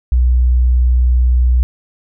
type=tone; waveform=sine; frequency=61.74 Hz; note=B1; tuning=in tune; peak=-8 dBFS; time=0.12-1.63 s; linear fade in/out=0 ms; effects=none